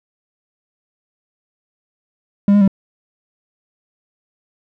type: tone with pitch steps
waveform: triangle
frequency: 201.2 / 204.7 / 195.2 Hz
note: G3 / G#3 / G3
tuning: +45 / -25 / -7 cents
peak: -6 dBFS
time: 2.48-2.678 s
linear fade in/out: 2 ms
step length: 66 ms
effects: none